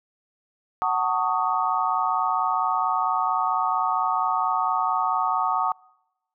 sine chord, D# half-diminished seventh, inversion first, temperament just, 746.7 / 896 / 1120.1 / 1244.5 Hz, F#5 / A5 / C#6 / D#6, +16 / +31 / +18 / 0 cents, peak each -26 dBFS, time 0.82-5.72 s, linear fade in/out 0 ms, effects noise-tail reverb RT60 0.9 s tail -26 dB re dry

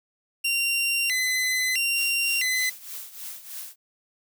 sawtooth tone with vibrato, 2365 Hz, D7, 12 cents sharp, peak -19 dBFS, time 0.44-2.7 s, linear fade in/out 10 ms, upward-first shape square, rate 0.76 Hz, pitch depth 270 cents each way
blue noise with tremolo, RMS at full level -35 dBFS, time 1.94-3.76 s, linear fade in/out 50 ms, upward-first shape triangle, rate 3.2 Hz, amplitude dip 80%
effects none

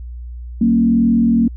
sine tone with frequency modulation, 230.6 Hz, A#3, 19 cents flat, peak -10 dBFS, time 0.61-1.48 s, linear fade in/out 5 ms, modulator 41.8 Hz, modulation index 0.68, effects added 60 Hz sine -27 dBFS peak until 1.56 s

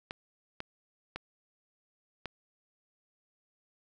clicks, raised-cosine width 0.3 ms, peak -21 dBFS, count 4, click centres 0.109 / 0.604 / 1.16 / 2.257 s, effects none

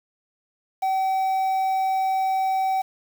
triangle tone with quantisation, 764 Hz, G5, 45 cents flat, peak -18 dBFS, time 0.82-2.82 s, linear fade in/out 10 ms, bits 7, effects none

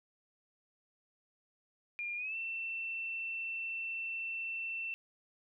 sine tone with pitch glide, 2407 to 2686 Hz, D7 to E7, +42 to +32 cents, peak -36 dBFS, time 1.99-4.94 s, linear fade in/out 0 ms, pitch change +190 cents, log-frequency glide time 2.16-2.36 s, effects none

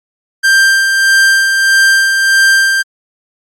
45% pulse tone with tremolo, 1580 Hz, G6, 13 cents sharp, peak -5 dBFS, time 0.43-2.83 s, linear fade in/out 20 ms, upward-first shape sine, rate 1.6 Hz, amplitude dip 40%, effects low-pass 10000 Hz 12 dB/octave + Opus 48 kbps

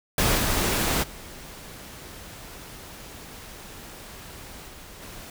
pink noise with level steps, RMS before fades -22 / -24 / -42 / -44 / -41 dBFS, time 0.18-5.3 s, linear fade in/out 2 ms, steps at 0.37 / 1.02 / 4.67 / 5.01 s, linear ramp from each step 20 ms, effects none

